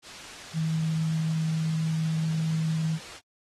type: tone in noise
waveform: sine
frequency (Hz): 160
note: D#3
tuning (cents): +49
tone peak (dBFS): -24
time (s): 0.53-2.99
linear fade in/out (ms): 50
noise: white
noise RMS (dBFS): -41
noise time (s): 0.02-3.21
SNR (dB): +14
effects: low-pass 6000 Hz 12 dB/octave + AAC 32 kbps